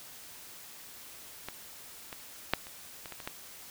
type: clicks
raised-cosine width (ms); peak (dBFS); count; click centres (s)
0.3; -21 / -24 / -8 / -30 / -26 / -25 / -27 / -19; 8; 1.486 / 2.128 / 2.536 / 2.669 / 3.058 / 3.123 / 3.202 / 3.275
effects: white hiss -49 dBFS RMS until 3.7 s